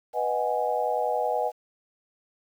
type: chord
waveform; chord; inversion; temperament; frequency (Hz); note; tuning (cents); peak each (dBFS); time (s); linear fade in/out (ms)
sine; G# minor seventh; first; equal; 493.9 / 622.3 / 740 / 830.6; B4 / D#5 / F#5 / G#5; 0 / 0 / 0 / 0; -29; 0.13-1.52; 50
effects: 9-bit

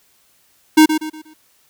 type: tone with echo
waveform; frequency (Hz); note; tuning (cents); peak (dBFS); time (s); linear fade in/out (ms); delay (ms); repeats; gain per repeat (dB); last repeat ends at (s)
square; 311.1; D#4; 0; -6; 0.77-0.86; 10; 120; 4; -9; 1.34
effects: white hiss -57 dBFS RMS until 1.69 s

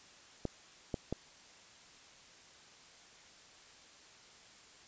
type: clicks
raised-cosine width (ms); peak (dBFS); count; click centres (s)
2; -21; 3; 0.453 / 0.942 / 1.126
effects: white hiss -58 dBFS RMS until 4.87 s + resampled to 16000 Hz

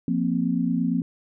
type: chord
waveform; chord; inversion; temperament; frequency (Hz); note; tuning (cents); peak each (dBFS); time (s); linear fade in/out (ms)
sine; F suspended fourth; none; equal; 174.61 / 233.1 / 261.6; F3 / Bb3 / C4; 0 / 0 / 0; -25; 0.08-1.02; 2
effects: none

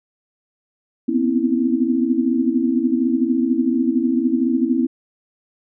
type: tone cluster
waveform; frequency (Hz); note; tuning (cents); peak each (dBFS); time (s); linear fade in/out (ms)
sine; 241.9 / 252.6 / 266.1 / 326.9; B3 / B3 / C4 / E4; -36 / +39 / +29 / -14; -21; 1.08-4.87; 10
effects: none

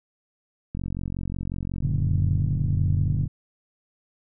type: click train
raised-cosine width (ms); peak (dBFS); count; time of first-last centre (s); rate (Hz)
5; -18; 115; 0.75-3.255; 45.5
type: chord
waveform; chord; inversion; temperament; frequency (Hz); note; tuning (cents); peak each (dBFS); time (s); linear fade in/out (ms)
sine; Gb augmented; none; equal; 92.5 / 116.54 / 146.83; Gb2 / Bb2 / D3; 0 / 0 / 0; -24 / -28 / -25; 1.82-3.28; 20
effects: none

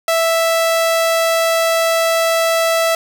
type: tone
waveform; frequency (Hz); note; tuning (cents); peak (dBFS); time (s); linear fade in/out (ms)
sawtooth; 659.3; E5; 0; -9; 0.08-2.95; 2
effects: none

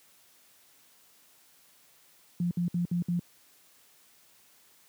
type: tone bursts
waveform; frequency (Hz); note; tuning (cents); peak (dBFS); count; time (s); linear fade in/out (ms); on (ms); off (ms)
sine; 174.3; F3; -3; -25; 5; 2.4-3.194; 2; 110; 61
effects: white hiss -61 dBFS RMS until 4.88 s + high-pass 100 Hz 12 dB/octave

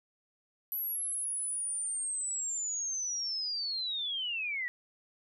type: linear sweep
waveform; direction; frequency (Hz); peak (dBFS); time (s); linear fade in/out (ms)
sine; down; 11840 to 1900; -32; 0.72-4.68; 0
effects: none

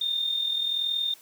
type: tone with amplitude modulation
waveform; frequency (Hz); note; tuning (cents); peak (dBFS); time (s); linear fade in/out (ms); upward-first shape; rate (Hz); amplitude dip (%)
sine; 3638; A#7; -43; -22; 0.01-1.14; 5; sine; 41.1; 55
effects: white hiss -53 dBFS RMS until 1.21 s + high-pass 150 Hz 12 dB/octave

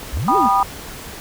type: click train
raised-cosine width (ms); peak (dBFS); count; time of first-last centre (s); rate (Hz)
1; -19; 5; 0.03-0.601; 7.01
type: exponential two-way sweep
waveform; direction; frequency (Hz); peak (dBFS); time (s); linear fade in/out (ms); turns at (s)
sine; up then down; 49.71 to 440 to 196.8; -19; 0.12-0.49; 20; 0.36
type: chord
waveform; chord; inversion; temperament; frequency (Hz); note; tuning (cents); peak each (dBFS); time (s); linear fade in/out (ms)
sine; G augmented; none; just; 784 / 980 / 1225; G5 / B5 / D#6; 0 / -14 / -27; -17; 0.28-0.63; 2
effects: pink hiss -34 dBFS RMS until 1.2 s

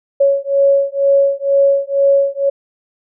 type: beating tone pair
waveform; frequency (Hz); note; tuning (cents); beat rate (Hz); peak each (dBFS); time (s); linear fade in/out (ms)
sine; 554.4 / 556.5; C#5 / C#5; 0 / +7; 2.1; -13; 0.2-2.5; 10
effects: none

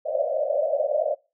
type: band-pass noise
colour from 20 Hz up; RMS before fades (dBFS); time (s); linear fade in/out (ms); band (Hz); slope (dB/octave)
white; -24; 0.05-1.15; 20; 540 to 650; 96
effects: noise-tail reverb RT60 0.3 s tail -24 dB re dry

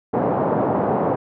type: band-pass noise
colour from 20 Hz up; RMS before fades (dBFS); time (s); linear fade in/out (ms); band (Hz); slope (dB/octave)
white; -20; 0.13-1.16; 10; 120 to 840; 24
effects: none

